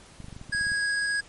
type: clicks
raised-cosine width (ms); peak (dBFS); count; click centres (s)
5; -29; 11; 0.203 / 0.244 / 0.284 / 0.327 / 0.365 / 0.414 / 0.496 / 0.549 / 0.612 / 0.668 / 0.718
type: tone with vibrato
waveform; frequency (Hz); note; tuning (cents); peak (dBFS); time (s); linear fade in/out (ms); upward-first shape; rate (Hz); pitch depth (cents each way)
square; 1652; G#6; -10; -25; 0.52-1.21; 10; sine; 19; 8
effects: pink hiss -51 dBFS RMS until 1.28 s + MP3 48 kbps